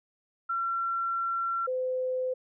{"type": "tone pair in turn", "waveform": "sine", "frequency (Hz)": [1360, 511.3], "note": ["F6", "C5"], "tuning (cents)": [-46, -40], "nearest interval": "octave + perfect fourth", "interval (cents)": 1694, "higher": "first", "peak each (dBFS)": -27, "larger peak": "neither", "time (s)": [[0.49, 1.67], [1.67, 2.34]], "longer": "first", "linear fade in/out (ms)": 10, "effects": []}